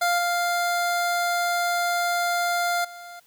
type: tone with level steps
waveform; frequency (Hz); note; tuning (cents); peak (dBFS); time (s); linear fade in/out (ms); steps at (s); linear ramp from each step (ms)
25% pulse; 699; F5; +1; -16 / -18 / -35; 0.01-3.2; 10; 0.18 / 2.84; 10
effects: white hiss -60 dBFS RMS until 3.26 s